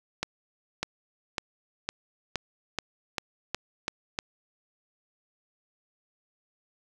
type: accelerating click train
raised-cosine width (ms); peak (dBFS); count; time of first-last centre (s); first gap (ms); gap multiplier
0.2; -11; 10; 0.23-4.189; 600; 0.92
effects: 8-bit